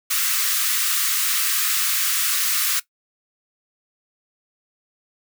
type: high-pass noise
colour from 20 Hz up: white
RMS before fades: -21 dBFS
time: 0.1-2.8 s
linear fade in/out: 10 ms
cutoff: 1100 Hz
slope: 96 dB/octave
effects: noise-tail reverb RT60 0.1 s tail -17 dB re dry